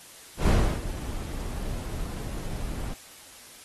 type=noise with ADSR envelope; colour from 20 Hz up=brown; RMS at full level=-18 dBFS; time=0.37-2.94 s; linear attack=110 ms; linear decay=320 ms; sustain=-15 dB; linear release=6 ms; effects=white hiss -48 dBFS RMS until 3.64 s + AAC 32 kbps